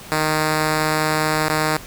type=tone with dropouts; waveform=5% pulse; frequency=155 Hz; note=D#3; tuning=6 cents flat; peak=-6 dBFS; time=0.12-1.77 s; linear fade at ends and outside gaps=0 ms; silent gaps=1.483-1.495 s; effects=pink hiss -38 dBFS RMS until 1.86 s